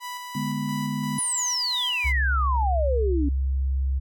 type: tone with tremolo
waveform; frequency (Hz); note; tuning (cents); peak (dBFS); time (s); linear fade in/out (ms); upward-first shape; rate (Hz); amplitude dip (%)
sawtooth; 987.8; B5; 0; -28; 0-2.13; 50; square; 2.9; 30
type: chord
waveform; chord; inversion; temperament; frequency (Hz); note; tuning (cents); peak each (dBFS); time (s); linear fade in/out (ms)
sine; G# diminished; second; equal; 146.83 / 207.7 / 246.9; D3 / G#3 / B3; 0 / 0 / 0; -30 / -29 / -30; 0.35-1.19; 5
type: exponential sweep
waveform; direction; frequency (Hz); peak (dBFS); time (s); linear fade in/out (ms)
sine; down; 10270 to 271.2; -23; 1.18-3.29; 5
type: tone with vibrato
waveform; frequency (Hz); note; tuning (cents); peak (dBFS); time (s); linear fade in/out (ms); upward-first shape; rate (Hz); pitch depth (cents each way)
sine; 66.9; C2; +39; -21; 2.04-4; 20; triangle; 18; 10
effects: none